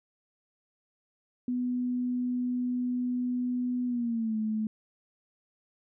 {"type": "tone with pitch glide", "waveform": "sine", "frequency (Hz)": [247.9, 217.1], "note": ["B3", "A3"], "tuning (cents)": [7, -23], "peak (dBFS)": -27, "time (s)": [1.48, 4.67], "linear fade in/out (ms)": 2, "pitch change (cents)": -230, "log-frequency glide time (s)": [3.86, 4.37], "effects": []}